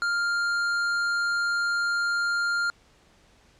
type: tone with tanh clipping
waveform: sine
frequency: 1400 Hz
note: F6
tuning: 4 cents sharp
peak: -25 dBFS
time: 0.02-2.7 s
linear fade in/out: 0 ms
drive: 14 dB
effects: pink hiss -59 dBFS RMS until 3.59 s + low-pass 7000 Hz 12 dB/octave